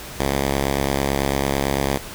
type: tone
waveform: 5% pulse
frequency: 69 Hz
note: C#2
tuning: 7 cents flat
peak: -8 dBFS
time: 0.19-1.98 s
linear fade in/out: 10 ms
effects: pink hiss -35 dBFS RMS until 2.14 s